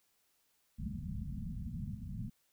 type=low-pass noise; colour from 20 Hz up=white; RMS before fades=-41 dBFS; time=0.78-2.3 s; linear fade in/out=10 ms; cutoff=230 Hz; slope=96 dB/octave; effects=white hiss -75 dBFS RMS until 2.52 s